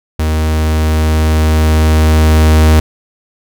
45% pulse tone with level ramp, 78.2 Hz, D#2, 9 cents sharp, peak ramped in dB -11 to -4 dBFS, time 0.19-2.8 s, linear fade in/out 5 ms, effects none

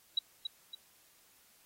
sine tone with echo, 3887 Hz, B7, 28 cents flat, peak -26 dBFS, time 0.17-0.19 s, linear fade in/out 5 ms, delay 280 ms, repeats 2, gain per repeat -7 dB, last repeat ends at 0.75 s, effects white hiss -65 dBFS RMS until 1.65 s + AAC 48 kbps

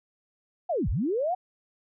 sine linear two-way sweep, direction down then up, 759 to 31.56 to 759 Hz, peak -24 dBFS, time 0.69-1.35 s, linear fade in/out 10 ms, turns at 0.89 s, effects none

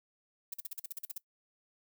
violet noise bursts, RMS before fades -39 dBFS, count 11, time 0.52-1.18 s, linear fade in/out 5 ms, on 20 ms, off 44 ms, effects noise-tail reverb RT60 0.1 s tail -21 dB re dry

